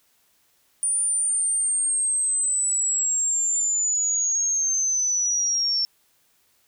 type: linear sweep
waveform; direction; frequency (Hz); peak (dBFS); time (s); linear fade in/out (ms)
sine; down; 9380 to 5400; -20; 0.83-5.85; 0
effects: white hiss -64 dBFS RMS until 6.67 s